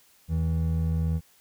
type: tone pair together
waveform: triangle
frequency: 80.8 / 161.88 Hz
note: E2 / E3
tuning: -34 / -31 cents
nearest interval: octave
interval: 1203 cents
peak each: -23 / -25 dBFS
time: 0.28-1.21 s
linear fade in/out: 50 ms
effects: white hiss -60 dBFS RMS until 1.4 s